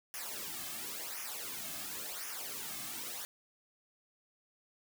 white noise with flanger, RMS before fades -42 dBFS, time 0.14-3.25 s, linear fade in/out 0 ms, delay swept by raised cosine 0.24 to 2.14 ms, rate 0.94 Hz, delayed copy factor -0.75, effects none

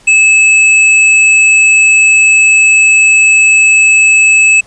square tone, 2604 Hz, E7, 22 cents flat, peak -4 dBFS, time 0.07-4.61 s, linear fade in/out 10 ms, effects pink hiss -43 dBFS RMS until 4.66 s + resampled to 22050 Hz

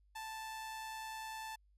sawtooth tone with amplitude modulation, 880 Hz, A5, in tune, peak -38 dBFS, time 0.15-1.56 s, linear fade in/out 10 ms, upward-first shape sine, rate 130 Hz, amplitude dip 30%, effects added 50 Hz sine -66 dBFS peak until 1.77 s + resampled to 32000 Hz

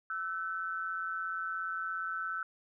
sine tone pair together, 1328 / 1505.1 Hz, E6 / F#6, +12 / +29 cents, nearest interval major second, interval 217 cents, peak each -36 / -37 dBFS, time 0.1-2.43 s, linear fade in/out 2 ms, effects none

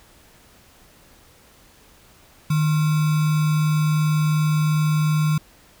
sine tone with sample-and-hold, 153.8 Hz, D#3, 20 cents flat, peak -16 dBFS, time 2.5-5.38 s, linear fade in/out 5 ms, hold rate 1225 Hz, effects pink hiss -52 dBFS RMS until 5.8 s

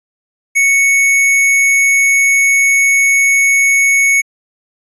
sine tone with sample-and-hold, 2217 Hz, C#7, in tune, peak -7 dBFS, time 0.55-4.22 s, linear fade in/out 20 ms, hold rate 8820 Hz, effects resampled to 24000 Hz

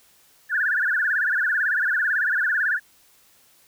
sine tone with vibrato, 1599 Hz, G6, 34 cents sharp, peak -19 dBFS, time 0.49-2.8 s, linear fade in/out 50 ms, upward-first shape sine, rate 18 Hz, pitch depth 190 cents each way, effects white hiss -57 dBFS RMS until 3.67 s

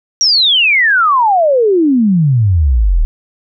sine exponential sweep, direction down, 5770 to 36 Hz, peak -7 dBFS, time 0.21-3.05 s, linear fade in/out 0 ms, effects none

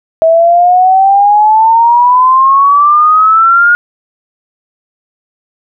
sine exponential sweep, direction up, 644 to 1438 Hz, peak -3 dBFS, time 0.22-3.75 s, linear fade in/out 0 ms, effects none

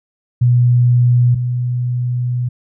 sine tone pair in turn, 122.3 / 123.29 Hz, B2 / B2, -16 / -3 cents, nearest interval unison, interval 13 cents, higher second, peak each -8 / -15 dBFS, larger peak first, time 0.41-1.35 / 1.35-2.49 s, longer second, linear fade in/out 10 ms, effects none

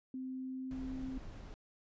sine tone with pitch glide, 259.4 to 261.8 Hz, C4 to C4, -15 to +1 cents, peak -39 dBFS, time 0.14-1.18 s, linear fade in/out 2 ms, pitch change +16 cents, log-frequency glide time 0.29-1.06 s
brown noise, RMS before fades -47 dBFS, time 0.71-1.54 s, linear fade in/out 0 ms
effects resampled to 16000 Hz

